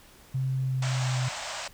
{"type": "tone with pitch glide", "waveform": "sine", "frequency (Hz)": [131.8, 127.68], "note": ["C3", "C3"], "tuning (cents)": [13, -42], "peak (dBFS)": -25, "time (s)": [0.34, 1.29], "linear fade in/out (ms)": 10, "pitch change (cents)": -55, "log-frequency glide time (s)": [0.58, 1.11]}
{"type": "band-pass noise", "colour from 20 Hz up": "pink", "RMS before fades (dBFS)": -36, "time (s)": [0.82, 1.68], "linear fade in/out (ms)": 5, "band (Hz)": [560, 8400], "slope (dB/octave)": 96}
{"effects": ["pink hiss -54 dBFS RMS until 1.73 s"]}